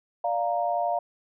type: chord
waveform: sine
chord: Bb major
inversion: first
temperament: equal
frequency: 587.3 / 698.5 / 932.3 Hz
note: D5 / F5 / Bb5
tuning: 0 / 0 / 0 cents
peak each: -30 / -25 / -31 dBFS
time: 0.24-0.99 s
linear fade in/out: 5 ms
effects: none